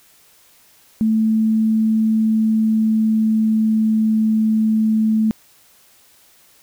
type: tone with pitch glide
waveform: sine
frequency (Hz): 220 to 218.7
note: A3 to A3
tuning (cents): 0 to -10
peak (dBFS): -13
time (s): 1.01-5.31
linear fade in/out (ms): 0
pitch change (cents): -10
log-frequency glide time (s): 2.07-4.11
effects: white hiss -52 dBFS RMS until 6.62 s